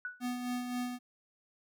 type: tone with exponential decay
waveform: sine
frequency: 1477 Hz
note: F#6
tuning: 3 cents flat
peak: -33 dBFS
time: 0.05-0.26 s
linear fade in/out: 1 ms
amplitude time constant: 44 ms
type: tone with tremolo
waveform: square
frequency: 246.9 Hz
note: B3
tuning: in tune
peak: -33 dBFS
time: 0.2-0.99 s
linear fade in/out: 50 ms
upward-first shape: sine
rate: 3.8 Hz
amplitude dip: 45%
effects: none

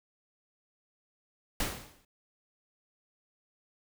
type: noise with exponential decay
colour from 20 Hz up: pink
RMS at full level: -29 dBFS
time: 1.6-2.05 s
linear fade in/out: 2 ms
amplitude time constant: 96 ms
effects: none

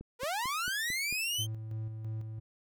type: click train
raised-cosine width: 3 ms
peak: -32 dBFS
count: 6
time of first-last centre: 0.01-1.126 s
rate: 4.48 Hz
type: linear sweep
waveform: sawtooth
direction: up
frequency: 455.5 to 3178 Hz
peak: -28 dBFS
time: 0.19-1.47 s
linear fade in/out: 50 ms
type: tone with tremolo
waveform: triangle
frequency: 110 Hz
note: A2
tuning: in tune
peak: -32 dBFS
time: 1.38-2.4 s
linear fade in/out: 20 ms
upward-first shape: square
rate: 3 Hz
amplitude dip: 40%
effects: none

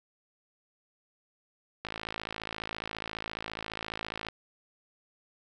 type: click train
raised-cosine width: 0.3 ms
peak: -19 dBFS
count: 134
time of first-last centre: 1.85-4.286 s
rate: 54.6 Hz
effects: none

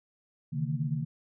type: tone cluster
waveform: sine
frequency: 134.5 / 151.7 / 161.3 / 228.5 Hz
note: C3 / D#3 / E3 / A#3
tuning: +48 / -44 / -37 / -34 cents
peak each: -33 / -31 / -36 / -38 dBFS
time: 0.52-1.05 s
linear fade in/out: 20 ms
effects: none

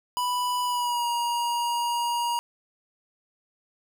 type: tone with pitch glide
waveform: square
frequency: 987.8 to 949.8 Hz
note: B5 to A#5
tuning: 0 to +32 cents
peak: -25 dBFS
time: 0.17-2.39 s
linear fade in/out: 0 ms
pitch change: -68 cents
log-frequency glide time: 0.64-1.08 s
effects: none

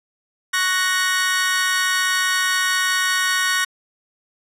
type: chord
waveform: sawtooth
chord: F# major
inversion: second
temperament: equal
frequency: 1108.7 / 1480 / 1864.7 Hz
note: C#6 / F#6 / A#6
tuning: 0 / 0 / 0 cents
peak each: -21 / -18 / -17 dBFS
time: 0.53-3.65 s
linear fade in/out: 10 ms
effects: low-pass 12000 Hz 12 dB/octave

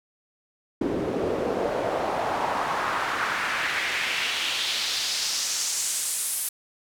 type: noise with band-pass filter sweep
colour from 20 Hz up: pink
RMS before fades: -27 dBFS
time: 0.81-6.49 s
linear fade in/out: 5 ms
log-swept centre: 310 to 11000 Hz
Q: 1.9
effects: none

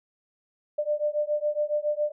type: beating tone pair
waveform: sine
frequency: 593 / 600.2 Hz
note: D5 / D5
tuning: +17 / +38 cents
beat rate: 7.2 Hz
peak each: -27 dBFS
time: 0.78-2.12 s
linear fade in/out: 10 ms
effects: none

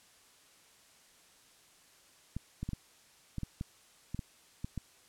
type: clicks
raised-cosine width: 5 ms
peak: -24 dBFS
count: 11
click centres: 2.366 / 2.63 / 2.69 / 2.733 / 3.383 / 3.433 / 3.611 / 4.146 / 4.192 / 4.645 / 4.777 s
effects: white hiss -62 dBFS RMS until 5.08 s + low-pass 10000 Hz 12 dB/octave

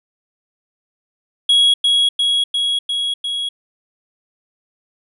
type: tone with echo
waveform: triangle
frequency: 3322 Hz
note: G#7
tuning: in tune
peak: -8 dBFS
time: 1.49-1.74 s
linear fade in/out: 5 ms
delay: 350 ms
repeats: 5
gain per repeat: -2 dB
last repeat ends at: 3.49 s
effects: resampled to 32000 Hz

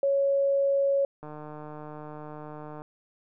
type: tone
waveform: sine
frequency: 554.4 Hz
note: C#5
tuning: in tune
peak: -21 dBFS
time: 0.03-1.05 s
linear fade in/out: 2 ms
type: click train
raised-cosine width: 1 ms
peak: -28 dBFS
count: 241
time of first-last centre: 1.23-2.819 s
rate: 151 Hz
effects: none

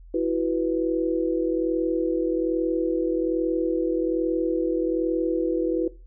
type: chord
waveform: sine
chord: E suspended second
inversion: none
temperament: just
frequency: 329.6 / 370.8 / 494.4 Hz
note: E4 / F#4 / B4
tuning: 0 / +4 / +2 cents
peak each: -24 / -26 / -26 dBFS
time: 0.14-5.88 s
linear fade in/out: 5 ms
effects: noise-tail reverb RT60 0.3 s tail -19 dB re dry + added 42 Hz sine -43 dBFS peak until 6.06 s

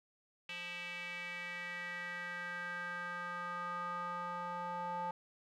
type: tone with band-pass filter sweep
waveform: square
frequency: 175.8 Hz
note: F3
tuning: 12 cents sharp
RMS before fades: -42 dBFS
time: 0.49-5.11 s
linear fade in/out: 2 ms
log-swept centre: 2700 to 920 Hz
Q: 4.4
effects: none

